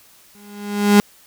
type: tone with exponential growth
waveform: 35% pulse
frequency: 205 Hz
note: G#3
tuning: 22 cents flat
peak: -5 dBFS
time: 0.35-1 s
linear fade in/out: 0 ms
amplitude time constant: 140 ms
effects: white hiss -50 dBFS RMS until 1.26 s